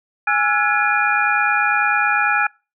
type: tone cluster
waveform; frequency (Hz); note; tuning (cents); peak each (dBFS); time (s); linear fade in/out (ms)
sine; 827 / 1340 / 1449 / 1691 / 2424; G#5 / E6 / F#6 / G#6 / D#7; -8 / +28 / -37 / +31 / -46; -21; 0.27-2.47; 5
effects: noise-tail reverb RT60 0.3 s tail -26 dB re dry